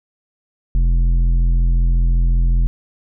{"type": "tone with tanh clipping", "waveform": "sine", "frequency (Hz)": 42.7, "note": "F1", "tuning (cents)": -38, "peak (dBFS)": -13, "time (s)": [0.75, 2.67], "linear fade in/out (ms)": 0, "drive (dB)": 9, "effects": []}